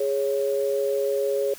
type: tone pair together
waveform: sine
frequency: 413.5 / 553 Hz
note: G#4 / C#5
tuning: -8 / -4 cents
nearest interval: perfect fourth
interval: 504 cents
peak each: -24 dBFS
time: 0-1.54 s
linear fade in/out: 5 ms
effects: white hiss -44 dBFS RMS until 1.58 s